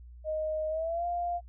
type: tone with pitch glide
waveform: sine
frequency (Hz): 622.3 to 698.5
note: D#5 to F5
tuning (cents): 0 to 0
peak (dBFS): -29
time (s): 0.24-1.41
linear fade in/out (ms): 50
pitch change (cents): +200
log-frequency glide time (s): 0.69-1.06
effects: noise-tail reverb RT60 0.1 s tail -26 dB re dry + added 60 Hz sine -46 dBFS peak until 1.48 s

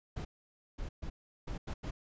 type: noise bursts at uneven times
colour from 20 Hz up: brown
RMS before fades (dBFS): -39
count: 6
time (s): 0.16-0.25 / 0.78-0.89 / 1.02-1.1 / 1.47-1.58 / 1.67-1.74 / 1.83-1.91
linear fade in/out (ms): 10
effects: resampled to 16000 Hz

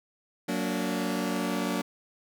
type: chord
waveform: sawtooth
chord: Gb augmented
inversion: none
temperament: just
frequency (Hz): 185 / 231.2 / 289.1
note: Gb3 / Bb3 / D4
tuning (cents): 0 / -14 / -27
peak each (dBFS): -28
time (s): 0.48-1.82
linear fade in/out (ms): 10
effects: none

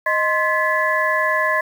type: tone cluster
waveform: sine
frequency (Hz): 622 / 1045 / 1716 / 1979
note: D#5 / C6 / A6 / B6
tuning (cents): -1 / -2 / -44 / +3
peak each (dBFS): -22 / -21 / -20 / -24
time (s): 0.06-1.61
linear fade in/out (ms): 5
effects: 7-bit

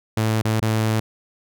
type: tone with dropouts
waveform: sawtooth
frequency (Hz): 110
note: A2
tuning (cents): 0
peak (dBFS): -14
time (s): 0.17-1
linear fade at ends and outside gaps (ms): 5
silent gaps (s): 0.42-0.45 / 0.601-0.621
effects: none

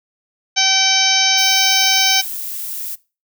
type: harmonic tone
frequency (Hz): 770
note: G5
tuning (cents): -31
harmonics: 1 / 2 / 3 / 4 / 5 / 6 / 7 / 8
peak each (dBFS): -22 / -24 / -20 / -19 / -20 / -22 / -19 / -18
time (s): 0.56-2.22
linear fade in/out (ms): 20
type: noise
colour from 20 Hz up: violet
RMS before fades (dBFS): -26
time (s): 1.37-2.96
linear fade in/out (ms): 20
effects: noise-tail reverb RT60 0.3 s tail -21 dB re dry

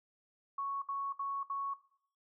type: tone bursts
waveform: sine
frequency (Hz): 1108.7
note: C#6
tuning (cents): 0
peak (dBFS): -34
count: 4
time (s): 0.58-1.738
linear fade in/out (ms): 5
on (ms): 240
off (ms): 66
effects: noise-tail reverb RT60 0.6 s tail -17 dB re dry

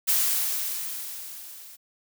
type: noise with level ramp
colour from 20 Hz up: blue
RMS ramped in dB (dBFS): -21 to -46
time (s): 0.07-1.77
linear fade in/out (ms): 20
effects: none

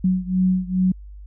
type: beating tone pair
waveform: sine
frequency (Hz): 184.1 / 186.5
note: F#3 / F#3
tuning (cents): -8 / +14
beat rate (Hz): 2.4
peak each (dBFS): -19 / -21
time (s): 0.04-0.92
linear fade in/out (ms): 5
effects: added 50 Hz sine -36 dBFS peak until 1.26 s

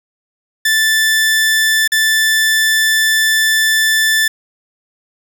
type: tone with dropouts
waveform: sawtooth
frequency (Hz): 1760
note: A6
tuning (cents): 0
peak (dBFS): -7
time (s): 0.65-4.28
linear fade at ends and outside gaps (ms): 5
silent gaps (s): 1.877-1.919
effects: none

